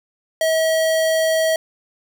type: tone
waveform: square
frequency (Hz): 642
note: E5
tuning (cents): -46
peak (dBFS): -16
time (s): 0.41-1.56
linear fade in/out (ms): 2
effects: none